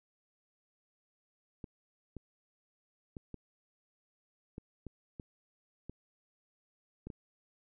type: clicks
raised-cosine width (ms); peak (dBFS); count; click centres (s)
3; -30; 10; 1.642 / 2.167 / 3.168 / 3.343 / 4.581 / 4.867 / 5.198 / 5.896 / 7.07 / 7.102
effects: none